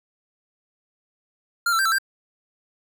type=tone with pitch steps; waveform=square; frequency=1396 / 1338 / 1573 / 1328 / 1580 Hz; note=F6 / E6 / G6 / E6 / G6; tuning=-1 / +25 / +6 / +12 / +13 cents; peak=-19 dBFS; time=1.66-1.985 s; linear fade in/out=5 ms; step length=65 ms; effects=none